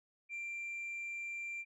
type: tone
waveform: sine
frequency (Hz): 2365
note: D7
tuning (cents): +12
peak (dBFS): -37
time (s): 0.29-1.65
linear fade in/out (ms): 50
effects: tanh soft clip ceiling -38 dBFS